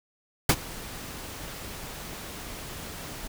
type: noise with ADSR envelope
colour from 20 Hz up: pink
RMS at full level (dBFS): -18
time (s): 0.49-3.28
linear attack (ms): 4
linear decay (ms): 54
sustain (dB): -21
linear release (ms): 13
effects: none